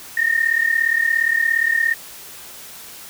sine tone pair together, 1819.8 / 1857 Hz, A#6 / A#6, -42 / -7 cents, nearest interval unison, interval 35 cents, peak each -18 dBFS, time 0.17-1.94 s, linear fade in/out 5 ms, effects white hiss -38 dBFS RMS until 3.09 s

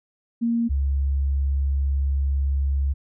sine tone pair in turn, 233 / 68.95 Hz, A#3 / C#2, -1 / -9 cents, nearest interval octave + major sixth, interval 2108 cents, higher first, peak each -19 dBFS, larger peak neither, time 0.41-0.69 / 0.69-2.94 s, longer second, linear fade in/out 20 ms, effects none

